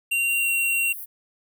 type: tone with pitch glide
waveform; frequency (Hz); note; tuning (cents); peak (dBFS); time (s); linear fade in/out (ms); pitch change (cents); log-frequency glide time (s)
square; 2762 to 2746; F7 to F7; -20 to -30; -21; 0.11-0.93; 10; -10; 0.41-0.47
type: high-pass noise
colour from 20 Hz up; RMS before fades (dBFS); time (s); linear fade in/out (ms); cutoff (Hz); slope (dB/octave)
pink; -36; 0.28-1.06; 20; 11000; 48
effects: none